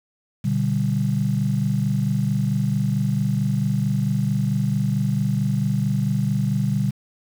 sine chord, G major, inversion first, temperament just, 122.5 / 147 / 196 Hz, B2 / D3 / G3, -14 / +2 / 0 cents, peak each -23 dBFS, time 0.44-6.91 s, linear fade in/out 10 ms, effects 7-bit

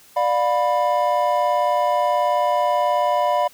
triangle chord, B diminished, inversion first, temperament just, 592.7 / 711.2 / 987.8 Hz, D5 / F5 / B5, +16 / +31 / 0 cents, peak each -19 dBFS, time 0.16-3.48 s, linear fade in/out 10 ms, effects white hiss -50 dBFS RMS until 3.53 s

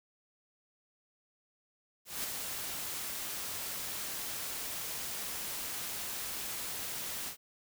white noise with ADSR envelope, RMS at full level -35 dBFS, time 2.05-7.37 s, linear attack 190 ms, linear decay 6 ms, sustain -4 dB, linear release 92 ms, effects none

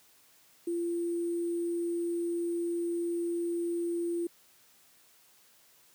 sine tone with sample-and-hold, 342.9 Hz, F4, 32 cents flat, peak -29 dBFS, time 0.67-4.27 s, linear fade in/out 5 ms, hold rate 8820 Hz, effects white hiss -62 dBFS RMS until 5.94 s + high-pass 100 Hz 12 dB/octave

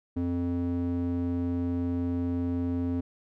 square tone with band-pass filter, 87.31 Hz, F2, in tune, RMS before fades -29 dBFS, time 0.16-3.01 s, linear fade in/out 10 ms, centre 240 Hz, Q 2.1, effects none

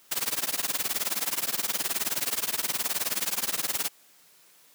white noise with tremolo, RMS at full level -25 dBFS, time 0.11-3.89 s, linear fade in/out 10 ms, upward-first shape triangle, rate 19 Hz, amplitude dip 100%, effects white hiss -58 dBFS RMS until 4.74 s + high-pass 150 Hz 12 dB/octave

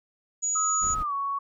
sine tone, 6830 Hz, G#8, 48 cents sharp, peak -24 dBFS, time 0.42-0.95 s, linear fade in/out 20 ms
sine tone with pitch glide, 1273 to 1114.6 Hz, D#6 to C#6, +39 to +9 cents, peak -26 dBFS, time 0.55-1.39 s, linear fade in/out 10 ms, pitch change -230 cents, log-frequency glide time 0.99-1.13 s
brown noise, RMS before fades -36 dBFS, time 0.81-1.04 s, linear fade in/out 20 ms
effects none

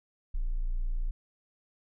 triangle tone, 29 Hz, A#0, 8 cents flat, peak -23 dBFS, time 0.34-1.11 s, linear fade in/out 10 ms, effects tanh soft clip ceiling -25 dBFS

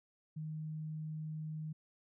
sine tone, 155.56 Hz, D#3, in tune, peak -39 dBFS, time 0.36-1.73 s, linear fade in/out 10 ms, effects none

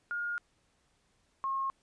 sine tone pair in turn, 1423 / 1079.1 Hz, F6 / C#6, +32 / -47 cents, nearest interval perfect fourth, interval 479 cents, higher first, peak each -32 / -30 dBFS, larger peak second, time 0.11-0.38 / 1.44-1.7 s, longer first, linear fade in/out 0 ms, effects pink hiss -72 dBFS RMS until 1.82 s + resampled to 22050 Hz

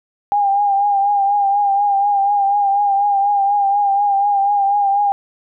sine tone with vibrato, 805 Hz, G5, 46 cents sharp, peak -12 dBFS, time 0.32-5.12 s, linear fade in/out 0 ms, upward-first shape triangle, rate 4.1 Hz, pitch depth 49 cents each way, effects none

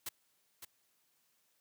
white noise with echo, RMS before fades -40 dBFS, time 0.06-0.09 s, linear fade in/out 5 ms, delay 560 ms, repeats 1, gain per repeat -8 dB, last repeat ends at 0.65 s, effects white hiss -75 dBFS RMS until 1.6 s + high-pass 100 Hz 12 dB/octave

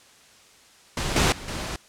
pink noise with level steps, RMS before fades -27 / -19 / -38 / -31 dBFS, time 0.97-1.76 s, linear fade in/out 2 ms, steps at 1.16 / 1.32 / 1.48 s, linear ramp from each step 2 ms, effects white hiss -53 dBFS RMS until 1.88 s + low-pass 8000 Hz 12 dB/octave

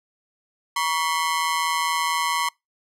sawtooth ring-modulated tone, 1037 Hz, C6, 16 cents flat, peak -14 dBFS, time 0.76-2.49 s, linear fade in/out 5 ms, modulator 82.2 Hz, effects noise-tail reverb RT60 0.2 s tail -26 dB re dry + low-pass 12000 Hz 12 dB/octave

